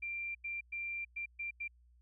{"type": "tone bursts at uneven times", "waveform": "sine", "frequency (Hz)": 2369, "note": "D7", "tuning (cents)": 14, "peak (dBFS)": -37, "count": 6, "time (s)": [[0.02, 0.35], [0.44, 0.61], [0.72, 1.05], [1.16, 1.26], [1.39, 1.51], [1.6, 1.68]], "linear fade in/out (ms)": 10, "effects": ["added 60 Hz sine -62 dBFS peak until 2.01 s"]}